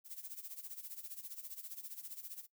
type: noise with tremolo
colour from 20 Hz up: violet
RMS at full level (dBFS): -45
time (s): 0.04-2.47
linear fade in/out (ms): 50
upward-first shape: sine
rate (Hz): 15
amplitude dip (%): 80
effects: noise-tail reverb RT60 0.1 s tail -18 dB re dry